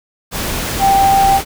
sine tone in noise, 784 Hz, G5, in tune, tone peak -8 dBFS, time 0.79-1.41 s, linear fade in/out 50 ms, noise pink, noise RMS -20 dBFS, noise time 0.31-1.45 s, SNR +9 dB, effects none

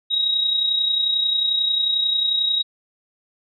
sine tone with amplitude modulation, 3805 Hz, A#7, 35 cents sharp, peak -15 dBFS, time 0.1-2.63 s, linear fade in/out 20 ms, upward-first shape sine, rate 31.2 Hz, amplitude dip 50%, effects none

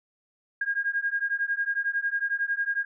sine beating tone pair, 1620 / 1631 Hz, G#6 / G#6, -43 / -32 cents, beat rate 11 Hz, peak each -28 dBFS, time 0.61-2.85 s, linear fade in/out 5 ms, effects none

